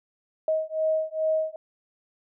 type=beating tone pair; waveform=sine; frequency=630 / 632.4 Hz; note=D#5 / D#5; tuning=+21 / +28 cents; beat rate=2.4 Hz; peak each=-26 dBFS; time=0.48-1.56 s; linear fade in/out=2 ms; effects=none